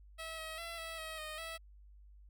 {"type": "tone with pitch steps", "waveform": "10% pulse", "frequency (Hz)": [648, 638, 673, 654, 637, 618, 654], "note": ["E5", "D#5", "E5", "E5", "D#5", "D#5", "E5"], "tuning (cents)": [-30, 43, 36, -14, 41, -12, -14], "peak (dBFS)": -34, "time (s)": [0.18, 1.58], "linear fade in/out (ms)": 20, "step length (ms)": 200, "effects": ["added 50 Hz sine -55 dBFS peak until 2.29 s"]}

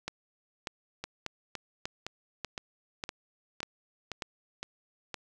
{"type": "two click trains", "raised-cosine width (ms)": 0.2, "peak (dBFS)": [-19, -17], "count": [9, 8], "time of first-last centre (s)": [[1.04, 5.143], [0.08, 4.222]], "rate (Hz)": [1.95, 1.69], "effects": []}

